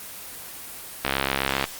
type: click train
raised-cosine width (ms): 0.3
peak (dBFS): -5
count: 41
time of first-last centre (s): 1.05-1.641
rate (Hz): 67.7
effects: white hiss -38 dBFS RMS until 1.79 s + Opus 24 kbps